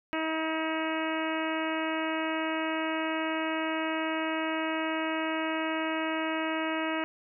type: harmonic tone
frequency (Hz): 318.8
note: D#4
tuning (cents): +42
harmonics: 1 / 2 / 3 / 4 / 5 / 6 / 7 / 8 / 9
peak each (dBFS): -32 / -35 / -37 / -38 / -39 / -40 / -40 / -41 / -42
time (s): 0.13-7.04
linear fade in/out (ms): 0
effects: none